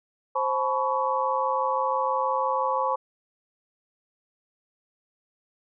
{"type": "tone cluster", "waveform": "sine", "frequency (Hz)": [526, 861, 994, 1120], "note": ["C5", "A5", "B5", "C#6"], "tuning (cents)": [9, -38, 11, 18], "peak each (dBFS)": -28, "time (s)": [0.35, 2.96], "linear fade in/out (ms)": 10, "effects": []}